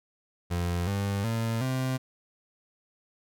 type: tone with pitch steps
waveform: 30% pulse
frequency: 87.31 / 99.72 / 113.88 / 130.06 Hz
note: F2 / G2 / A#2 / C3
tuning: 0 / +30 / -40 / -10 cents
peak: -24 dBFS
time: 0.5-1.98 s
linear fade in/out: 20 ms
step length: 370 ms
effects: none